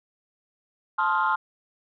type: chord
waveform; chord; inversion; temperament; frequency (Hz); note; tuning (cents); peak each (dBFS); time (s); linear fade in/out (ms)
sine; F dominant seventh; first; just; 873.1 / 1047.7 / 1257.2 / 1396.9; A5 / C6 / Eb6 / F6; -14 / +2 / +18 / 0; -25 / -24 / -28 / -25; 0.98-1.36; 10
effects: tanh soft clip ceiling -14 dBFS